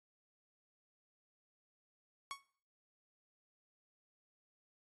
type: tone with exponential decay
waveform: sawtooth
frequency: 1109 Hz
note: C#6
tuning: in tune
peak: -34 dBFS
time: 2.31-2.43 s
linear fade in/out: 0 ms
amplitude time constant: 26 ms
effects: noise-tail reverb RT60 0.5 s tail -19 dB re dry + AAC 32 kbps